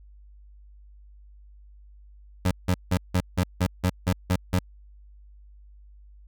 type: tone bursts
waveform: 25% pulse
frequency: 91 Hz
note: F#2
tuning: 28 cents flat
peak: -16 dBFS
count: 10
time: 2.45-4.59 s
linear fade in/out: 5 ms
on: 61 ms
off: 170 ms
effects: added 50 Hz sine -47 dBFS peak until 6.27 s